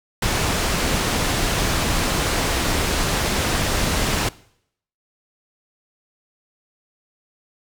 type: low-pass noise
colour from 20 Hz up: pink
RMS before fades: -21 dBFS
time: 0.22-4.29 s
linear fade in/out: 5 ms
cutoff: 9200 Hz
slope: 12 dB/octave
effects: noise-tail reverb RT60 0.7 s tail -21 dB re dry